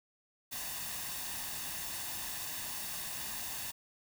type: noise with comb filter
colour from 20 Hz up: white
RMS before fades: -40 dBFS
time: 0.51-3.72 s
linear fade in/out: 20 ms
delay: 1.1 ms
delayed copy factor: +0.55
effects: none